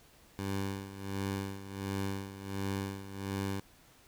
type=tone with tremolo; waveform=15% pulse; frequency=98 Hz; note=G2; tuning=in tune; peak=-26 dBFS; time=0.39-3.6 s; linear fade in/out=0 ms; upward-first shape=sine; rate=1.4 Hz; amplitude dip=75%; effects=pink hiss -61 dBFS RMS until 4.07 s

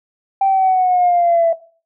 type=linear sweep; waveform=sine; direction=down; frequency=784 to 660 Hz; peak=-10 dBFS; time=0.41-1.53 s; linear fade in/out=5 ms; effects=noise-tail reverb RT60 0.4 s tail -18 dB re dry + tanh soft clip ceiling -6 dBFS

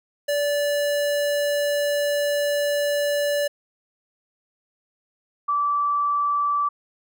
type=tone pair in turn; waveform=square / sine; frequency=580 / 1160 Hz; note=D5 / D6; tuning=-22 / -22 cents; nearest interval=octave; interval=1200 cents; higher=second; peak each=-21 / -19 dBFS; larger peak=second; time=0.28-3.48 / 5.48-6.69 s; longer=first; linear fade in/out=10 ms; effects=none

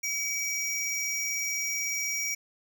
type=tone pair together; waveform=square; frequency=2279 / 5706 Hz; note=C#7 / F8; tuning=+47 / +36 cents; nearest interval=octave + major third; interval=1589 cents; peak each=-32 / -32 dBFS; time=0.03-2.35 s; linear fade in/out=10 ms; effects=none

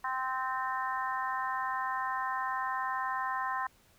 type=harmonic tone; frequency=259.9 Hz; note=C4; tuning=11 cents flat; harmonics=3 / 4 / 5 / 6 / 7; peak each=-38 / -33 / -41 / -42 / -39 dBFS; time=0.04-3.67 s; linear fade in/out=5 ms; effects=pink hiss -64 dBFS RMS until 3.98 s

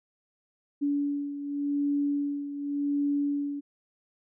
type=beating tone pair; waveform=sine; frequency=286 / 286.88 Hz; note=D4 / D4; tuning=-46 / -40 cents; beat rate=0.88 Hz; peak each=-27 / -33 dBFS; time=0.81-3.61 s; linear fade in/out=20 ms; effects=none

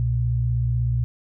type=tone pair together; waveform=sine; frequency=63.36 / 119.6 Hz; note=B1 / A#2; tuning=+45 / +45 cents; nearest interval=major seventh; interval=1100 cents; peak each=-25 / -20 dBFS; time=0-1.04 s; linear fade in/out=0 ms; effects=none

